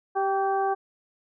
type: harmonic tone with a mistuned harmonic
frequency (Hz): 390.3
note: G4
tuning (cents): -8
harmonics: 1 / 2 / 3 / 4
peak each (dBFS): -27 / -24 / -33 / -37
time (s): 0.15-0.75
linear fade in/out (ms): 20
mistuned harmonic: 3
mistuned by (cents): -30
effects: none